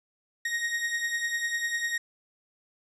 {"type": "beating tone pair", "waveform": "40% pulse", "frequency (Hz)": [1864.7, 1874.7], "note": ["A#6", "A#6"], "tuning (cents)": [0, 9], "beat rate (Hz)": 10, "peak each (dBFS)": [-33, -28], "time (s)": [0.45, 1.98], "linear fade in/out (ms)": 5, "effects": ["resampled to 24000 Hz", "10-bit"]}